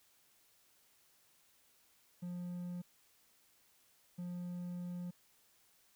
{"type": "tone bursts at uneven times", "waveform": "triangle", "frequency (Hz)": 177, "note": "F3", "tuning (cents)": 23, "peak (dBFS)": -38, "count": 2, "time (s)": [[2.22, 2.82], [4.18, 5.11]], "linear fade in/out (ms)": 10, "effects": ["white hiss -70 dBFS RMS until 5.95 s"]}